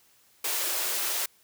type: high-pass noise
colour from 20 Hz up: white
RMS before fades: -29 dBFS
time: 0.44-1.26 s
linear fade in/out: 5 ms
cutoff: 320 Hz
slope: 96 dB/octave
effects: white hiss -62 dBFS RMS until 1.43 s